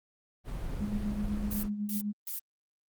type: noise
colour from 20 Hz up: brown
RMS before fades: -36 dBFS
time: 0.44-1.7 s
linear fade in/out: 50 ms
type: tone with tremolo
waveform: sine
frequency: 207.3 Hz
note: G#3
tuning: 3 cents flat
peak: -29 dBFS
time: 0.8-2.13 s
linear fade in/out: 20 ms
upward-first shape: sine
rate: 8 Hz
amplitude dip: 55%
type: noise bursts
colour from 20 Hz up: violet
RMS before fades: -36 dBFS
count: 3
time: 1.51-2.39 s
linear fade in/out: 2 ms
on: 120 ms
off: 260 ms
effects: Opus 24 kbps